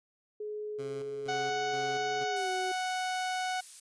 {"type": "tone with pitch glide", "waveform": "sine", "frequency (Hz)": [422.4, 374.1], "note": ["G#4", "F#4"], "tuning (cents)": [29, 19], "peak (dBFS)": -35, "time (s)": [0.4, 2.72], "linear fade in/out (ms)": 5, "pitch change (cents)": -210, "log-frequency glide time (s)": [2.28, 2.49]}
{"type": "tone with tremolo", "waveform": "15% pulse", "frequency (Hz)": 134.7, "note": "C#3", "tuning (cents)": -49, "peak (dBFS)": -36, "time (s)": [0.78, 2.25], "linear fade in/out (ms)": 20, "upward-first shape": "square", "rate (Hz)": 2.1, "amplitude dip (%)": 55}
{"type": "harmonic tone", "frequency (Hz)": 740, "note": "F#5", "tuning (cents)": 0, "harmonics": [1, 2, 3, 4, 5, 6, 7, 8, 9], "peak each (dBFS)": [-32, -38, -42, -44, -46, -48, -49, -50, -51], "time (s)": [1.28, 3.61], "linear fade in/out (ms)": 10}
{"type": "noise", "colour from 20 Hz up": "violet", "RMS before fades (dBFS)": -42, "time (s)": [2.36, 3.8], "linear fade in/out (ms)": 5}
{"effects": ["resampled to 22050 Hz"]}